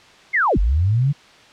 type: linear two-way sweep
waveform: sine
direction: down then up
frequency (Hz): 2204 to 41.2 to 148.5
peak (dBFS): -14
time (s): 0.33-1.13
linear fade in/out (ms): 20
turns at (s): 0.58
effects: white hiss -47 dBFS RMS until 1.52 s + low-pass 4000 Hz 12 dB/octave